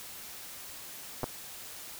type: clicks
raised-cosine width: 1 ms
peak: -18 dBFS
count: 2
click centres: 1.233 / 1.241 s
effects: white hiss -45 dBFS RMS until 1.99 s